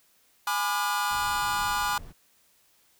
45% pulse chord, G# diminished seventh, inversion none, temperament just, 830.6 / 996.7 / 1196.1 / 1435.3 Hz, G#5 / B5 / D6 / F6, 0 / +16 / +31 / +47 cents, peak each -31 dBFS, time 0.47-1.98 s, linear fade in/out 2 ms
brown noise, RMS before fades -44 dBFS, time 1.1-2.13 s, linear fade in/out 20 ms
effects white hiss -64 dBFS RMS until 2.99 s

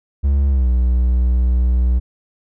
triangle tone with pitch glide, 69.5 to 61.56 Hz, C#2 to B1, +5 to -5 cents, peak -10 dBFS, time 0.23-2 s, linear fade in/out 20 ms, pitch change -210 cents, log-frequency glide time 0.48-0.68 s, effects none

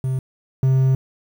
triangle tone pair in turn, 130.81 / 132.02 Hz, C3 / C3, 0 / +16 cents, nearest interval unison, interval 16 cents, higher second, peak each -17 / -11 dBFS, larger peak second, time 0.04-0.19 / 0.63-0.95 s, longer second, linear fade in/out 2 ms, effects 8-bit

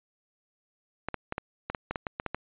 clicks, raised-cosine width 0.5 ms, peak -16 dBFS, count 12, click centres 1.086 / 1.143 / 1.324 / 1.381 / 1.7 / 1.748 / 1.91 / 1.958 / 2.068 / 2.199 / 2.263 / 2.346 s, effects resampled to 8000 Hz

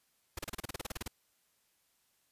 pink noise bursts, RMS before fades -38 dBFS, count 14, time 0.37-1.079 s, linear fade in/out 5 ms, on 20 ms, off 33 ms, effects white hiss -74 dBFS RMS until 2.31 s + resampled to 32000 Hz

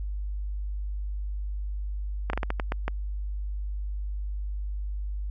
slowing click train, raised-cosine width 0.5 ms, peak -13 dBFS, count 8, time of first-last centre 2.3-2.88 s, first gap 33 ms, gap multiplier 1.3, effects added 50 Hz sine -29 dBFS peak until 5.3 s

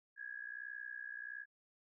sine tone with amplitude modulation, 1661.2 Hz, G#6, in tune, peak -40 dBFS, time 0.16-1.46 s, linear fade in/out 50 ms, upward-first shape sine, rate 61.4 Hz, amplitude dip 90%, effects none

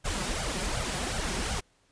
pink noise with flanger, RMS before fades -31 dBFS, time 0.04-1.61 s, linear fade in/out 20 ms, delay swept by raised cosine 1.3 to 5.5 ms, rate 2.7 Hz, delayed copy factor +0.85, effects pink hiss -67 dBFS RMS until 1.91 s + resampled to 22050 Hz

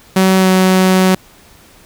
sawtooth tone with pitch glide, 188.9 to 186.84 Hz, F#3 to F#3, +36 to +17 cents, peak -4 dBFS, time 0.16-1.15 s, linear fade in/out 5 ms, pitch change -19 cents, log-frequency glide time 0.38-0.48 s, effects pink hiss -44 dBFS RMS until 1.85 s

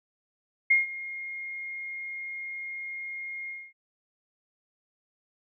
sine tone with ADSR envelope, 2137 Hz, C7, 36 cents sharp, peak -16 dBFS, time 0.7-3.73 s, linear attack 10 ms, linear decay 150 ms, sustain -18 dB, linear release 240 ms, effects none

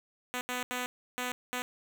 5% pulse tone bursts at uneven times, 249 Hz, B3, 14 cents sharp, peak -21 dBFS, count 5, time 0.34-0.41 / 0.49-0.63 / 0.71-0.86 / 1.18-1.32 / 1.53-1.62 s, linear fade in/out 0 ms, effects none

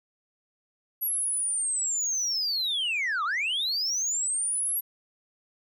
sine linear two-way sweep, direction down then up, 11610 to 1131 to 11610 Hz, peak -23 dBFS, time 1.01-4.81 s, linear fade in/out 20 ms, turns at 3.24 s, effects tanh soft clip ceiling -24 dBFS

